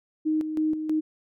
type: tone with tremolo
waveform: sine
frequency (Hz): 311.1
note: D#4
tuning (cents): 0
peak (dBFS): -21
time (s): 0.25-1.01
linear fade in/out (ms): 20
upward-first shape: square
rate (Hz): 3.1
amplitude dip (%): 55
effects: none